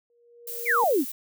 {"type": "tone with exponential growth", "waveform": "sine", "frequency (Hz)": 474.1, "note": "A#4", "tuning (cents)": 29, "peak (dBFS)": -24, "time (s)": [0.1, 0.84], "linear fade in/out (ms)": 1, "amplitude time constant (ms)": 160}
{"type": "noise", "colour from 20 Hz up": "violet", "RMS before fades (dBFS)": -35, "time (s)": [0.47, 1.12], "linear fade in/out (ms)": 5}
{"type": "exponential sweep", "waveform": "sine", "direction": "down", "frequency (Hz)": [2492, 232.7], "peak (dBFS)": -19, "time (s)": [0.65, 1.05], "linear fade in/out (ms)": 50}
{"effects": []}